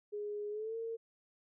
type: tone with pitch glide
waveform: sine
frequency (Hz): 415.3 to 455.5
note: G#4 to A#4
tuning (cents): 0 to -40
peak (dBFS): -37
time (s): 0.12-0.97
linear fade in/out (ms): 20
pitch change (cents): +160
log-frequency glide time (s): 0.5-0.76
effects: none